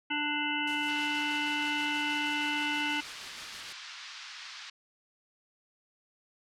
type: harmonic tone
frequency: 295.9 Hz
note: D4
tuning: 13 cents sharp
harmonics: 1 / 3 / 5 / 7 / 9 / 10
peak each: -36 / -36 / -36 / -36 / -36 / -36 dBFS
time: 0.1-3.01 s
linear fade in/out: 10 ms
type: noise with tremolo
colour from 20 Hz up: white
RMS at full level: -45 dBFS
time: 0.67-3.73 s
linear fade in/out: 5 ms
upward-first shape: square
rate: 6.3 Hz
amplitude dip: 30%
type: band-pass noise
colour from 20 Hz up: white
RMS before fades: -45 dBFS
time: 0.88-4.7 s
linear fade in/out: 5 ms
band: 1100 to 5100 Hz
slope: 24 dB/octave
effects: low-pass 8000 Hz 12 dB/octave

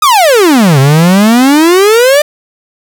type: exponential two-way sweep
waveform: 45% pulse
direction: down then up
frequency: 1282 to 130.81 to 606 Hz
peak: -3 dBFS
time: 0.02-2.22 s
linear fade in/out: 5 ms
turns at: 0.79 s
effects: none

